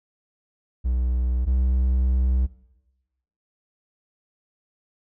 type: tone pair in turn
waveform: triangle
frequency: 61.9 / 63.6 Hz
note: B1 / C2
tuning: +5 / -48 cents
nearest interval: unison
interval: 47 cents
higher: second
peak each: -18 / -16 dBFS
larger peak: second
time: 0.84-1.46 / 1.46-2.47 s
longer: second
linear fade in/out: 20 ms
effects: noise-tail reverb RT60 1.0 s tail -19 dB re dry